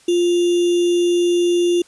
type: tone with sample-and-hold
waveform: sine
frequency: 349.2 Hz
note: F4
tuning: in tune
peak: -13 dBFS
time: 0.08-1.82 s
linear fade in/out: 5 ms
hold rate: 3150 Hz
effects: white hiss -51 dBFS RMS until 1.87 s + resampled to 22050 Hz